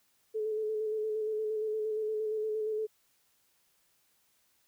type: tone with vibrato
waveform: sine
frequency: 432 Hz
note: A4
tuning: 32 cents flat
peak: -30 dBFS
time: 0.34-2.87 s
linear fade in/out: 20 ms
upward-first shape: square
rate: 8.6 Hz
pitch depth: 22 cents each way
effects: white hiss -71 dBFS RMS until 4.67 s